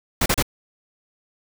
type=noise bursts; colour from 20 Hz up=pink; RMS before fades=-19 dBFS; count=3; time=0.21-0.426 s; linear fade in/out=5 ms; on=50 ms; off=33 ms; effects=none